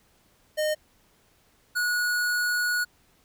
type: tone pair in turn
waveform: square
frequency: 613 / 1458 Hz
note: D#5 / F#6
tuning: -26 / -26 cents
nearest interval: octave + minor third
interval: 1500 cents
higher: second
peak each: -24 dBFS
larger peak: neither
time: 0.57-0.75 / 1.75-2.85 s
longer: second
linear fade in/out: 20 ms
effects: pink hiss -63 dBFS RMS until 3.24 s